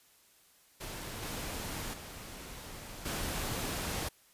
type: noise with level steps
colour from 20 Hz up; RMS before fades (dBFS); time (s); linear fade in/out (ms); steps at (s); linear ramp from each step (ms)
pink; -42 / -39 / -46 / -36; 0.8-4.09; 10; 1.22 / 1.93 / 3.05; 10
effects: white hiss -64 dBFS RMS until 4.33 s + resampled to 32000 Hz